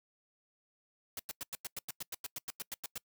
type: noise bursts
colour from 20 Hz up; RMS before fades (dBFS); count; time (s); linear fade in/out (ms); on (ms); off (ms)
white; -40; 16; 1.17-2.979; 2; 24; 95
effects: noise-tail reverb RT60 0.1 s tail -25 dB re dry